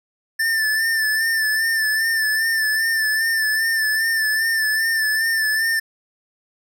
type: tone with vibrato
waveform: square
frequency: 1774 Hz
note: A6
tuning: 14 cents sharp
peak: -18 dBFS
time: 0.39-5.8 s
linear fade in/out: 10 ms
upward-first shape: sine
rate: 2.5 Hz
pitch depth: 42 cents each way
effects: none